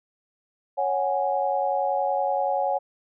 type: chord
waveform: sine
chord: C# suspended fourth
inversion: none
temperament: equal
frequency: 554.4 / 740 / 830.6 Hz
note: C#5 / F#5 / G#5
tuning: 0 / 0 / 0 cents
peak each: -26 dBFS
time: 0.77-2.79 s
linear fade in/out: 20 ms
effects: none